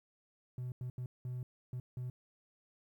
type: tone bursts at uneven times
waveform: triangle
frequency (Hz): 125.2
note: B2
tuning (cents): +24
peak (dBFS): -35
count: 6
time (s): 0.58-0.72 / 0.81-0.9 / 0.98-1.06 / 1.25-1.43 / 1.73-1.8 / 1.97-2.1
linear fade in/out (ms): 2
effects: tanh soft clip ceiling -32 dBFS + 12-bit